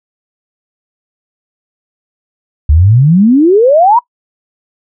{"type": "exponential sweep", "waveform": "sine", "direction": "up", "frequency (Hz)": [69.3, 987.8], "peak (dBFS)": -3, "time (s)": [2.69, 3.99], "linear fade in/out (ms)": 5, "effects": ["noise-tail reverb RT60 0.1 s tail -23 dB re dry"]}